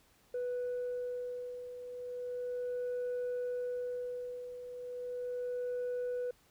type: beating tone pair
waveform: sine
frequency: 493.1 / 493.45 Hz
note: B4 / B4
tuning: -3 / -2 cents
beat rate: 0.35 Hz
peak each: -40 / -35 dBFS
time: 0.34-6.31 s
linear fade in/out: 5 ms
effects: tanh soft clip ceiling -32 dBFS + pink hiss -67 dBFS RMS until 6.5 s